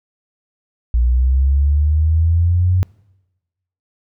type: linear sweep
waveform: sine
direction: up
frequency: 58.27 to 92.8 Hz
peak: -11 dBFS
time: 0.94-2.83 s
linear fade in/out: 0 ms
effects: noise-tail reverb RT60 1.0 s tail -24 dB re dry